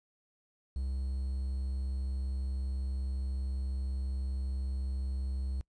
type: tone with quantisation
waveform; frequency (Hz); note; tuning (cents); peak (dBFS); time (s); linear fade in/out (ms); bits
triangle; 66.1; C2; +18; -30; 0.76-5.61; 0; 10
effects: noise-tail reverb RT60 0.1 s tail -23 dB re dry + resampled to 22050 Hz